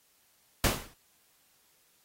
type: noise with exponential decay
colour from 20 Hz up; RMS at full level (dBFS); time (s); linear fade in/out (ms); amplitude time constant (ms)
pink; -22; 0.64-0.94; 2; 65
effects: white hiss -67 dBFS RMS until 2.04 s + AAC 48 kbps